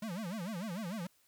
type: tone with vibrato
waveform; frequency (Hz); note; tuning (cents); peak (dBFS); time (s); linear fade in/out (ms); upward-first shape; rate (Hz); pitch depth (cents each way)
square; 195.4; G3; -5; -38; 0.02-1.07; 5; sine; 6.7; 270
effects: white hiss -70 dBFS RMS until 1.27 s

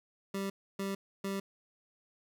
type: tone bursts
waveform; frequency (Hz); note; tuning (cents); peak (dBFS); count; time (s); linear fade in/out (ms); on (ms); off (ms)
25% pulse; 196; G3; 0; -30; 3; 0.34-1.4; 5; 160; 290
effects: none

